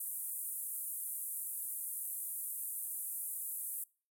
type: band-pass noise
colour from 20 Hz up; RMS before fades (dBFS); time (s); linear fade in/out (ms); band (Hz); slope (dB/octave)
pink; -41; 0-3.84; 5; 9100 to 15000; 48
effects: noise-tail reverb RT60 0.4 s tail -25 dB re dry